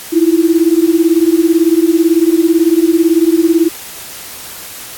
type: beating tone pair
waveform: sine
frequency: 322.4 / 340.4 Hz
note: E4 / F4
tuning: -38 / -44 cents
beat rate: 18 Hz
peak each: -10 dBFS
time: 0.12-3.69 s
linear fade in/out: 20 ms
effects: white hiss -29 dBFS RMS until 4.97 s + AAC 64 kbps